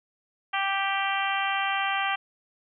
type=harmonic tone; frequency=392 Hz; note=G4; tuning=in tune; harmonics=2 / 3 / 4 / 5 / 6 / 7 / 8; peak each=-29 / -31 / -32 / -33 / -34 / -34 / -35 dBFS; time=0.53-2.16 s; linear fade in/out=10 ms; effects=none